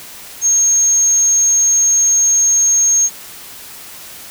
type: tone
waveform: sine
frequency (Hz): 6480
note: G#8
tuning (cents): -43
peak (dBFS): -9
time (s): 0.41-3.1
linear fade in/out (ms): 50
effects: white hiss -34 dBFS RMS until 4.3 s